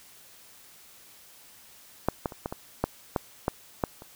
clicks, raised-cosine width 1 ms, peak -8 / -13 / -26 / -16 / -19 / -9 / -10 / -10 / -10 / -29 dBFS, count 10, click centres 2.086 / 2.258 / 2.322 / 2.459 / 2.525 / 2.84 / 3.162 / 3.481 / 3.838 / 4.021 s, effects white hiss -53 dBFS RMS until 4.15 s

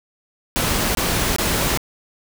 pink noise bursts, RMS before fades -20 dBFS, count 3, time 0.56-1.774 s, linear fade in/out 0 ms, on 390 ms, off 22 ms, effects none

